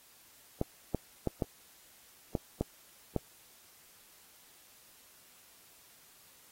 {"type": "clicks", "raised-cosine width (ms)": 2, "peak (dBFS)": -16, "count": 7, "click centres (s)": [0.614, 0.947, 1.273, 1.422, 2.352, 2.61, 3.163], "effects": ["white hiss -60 dBFS RMS until 6.51 s", "AAC 48 kbps"]}